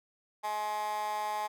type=tone with high-pass filter; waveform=15% pulse; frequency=211.2 Hz; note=G#3; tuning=29 cents sharp; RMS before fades=-34 dBFS; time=0.43-1.48 s; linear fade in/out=20 ms; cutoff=900 Hz; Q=5.2; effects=none